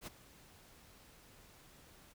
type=noise with ADSR envelope; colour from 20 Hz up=pink; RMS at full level=-44 dBFS; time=0.01-2.14 s; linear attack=60 ms; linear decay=16 ms; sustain=-17 dB; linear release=27 ms; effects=none